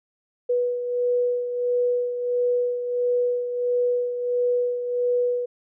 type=beating tone pair; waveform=sine; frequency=489.4 / 490.9 Hz; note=B4 / B4; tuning=-16 / -10 cents; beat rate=1.5 Hz; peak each=-21 / -29 dBFS; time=0.49-5.46 s; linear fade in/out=10 ms; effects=none